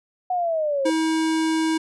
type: linear sweep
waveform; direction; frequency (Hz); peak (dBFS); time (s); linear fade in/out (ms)
sine; down; 740 to 514; -20; 0.3-0.9; 5
type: tone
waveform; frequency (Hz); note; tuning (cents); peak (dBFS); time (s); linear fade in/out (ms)
square; 320; D#4; +49; -20; 0.85-1.78; 10
effects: resampled to 24000 Hz